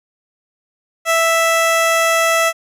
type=tone; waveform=15% pulse; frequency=659.3 Hz; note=E5; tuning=in tune; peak=-6 dBFS; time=1.05-2.53 s; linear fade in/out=50 ms; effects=resampled to 32000 Hz